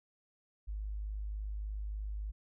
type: tone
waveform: sine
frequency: 51.7 Hz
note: G#1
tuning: 7 cents flat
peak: -36 dBFS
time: 0.67-2.32 s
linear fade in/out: 20 ms
effects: none